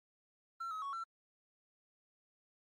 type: tone with pitch steps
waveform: triangle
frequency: 1351 / 1276 / 1113 / 1347 Hz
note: E6 / D#6 / C#6 / E6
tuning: +42 / +43 / +7 / +37 cents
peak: -36 dBFS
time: 0.6-1.04 s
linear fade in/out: 10 ms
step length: 110 ms
effects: tanh soft clip ceiling -32 dBFS + Opus 24 kbps